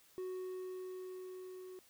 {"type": "tone with level ramp", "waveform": "triangle", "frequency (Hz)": 370, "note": "F#4", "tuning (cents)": 0, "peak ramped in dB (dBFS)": [-37, -46], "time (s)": [0.18, 1.79], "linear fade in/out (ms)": 0, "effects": ["white hiss -66 dBFS RMS until 1.89 s"]}